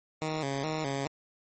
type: tone with vibrato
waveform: 10% pulse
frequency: 146.83 Hz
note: D3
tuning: in tune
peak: -22 dBFS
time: 0.22-1.07 s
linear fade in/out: 0 ms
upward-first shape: square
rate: 2.4 Hz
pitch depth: 110 cents each way
effects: MP3 32 kbps